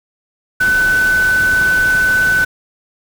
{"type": "tone in noise", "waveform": "sine", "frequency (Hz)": 1506, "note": "F#6", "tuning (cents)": 30, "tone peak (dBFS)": -10, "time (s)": [0.6, 2.45], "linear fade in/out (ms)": 10, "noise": "pink", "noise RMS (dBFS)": -25, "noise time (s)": [0.6, 2.45], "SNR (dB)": 12, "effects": []}